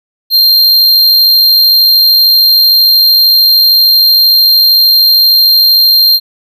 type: tone with amplitude modulation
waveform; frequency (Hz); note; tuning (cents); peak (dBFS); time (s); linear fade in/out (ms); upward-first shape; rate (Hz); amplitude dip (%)
square; 4186; C8; 0; -3; 0.3-6.2; 50; sine; 93.1; 25
effects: none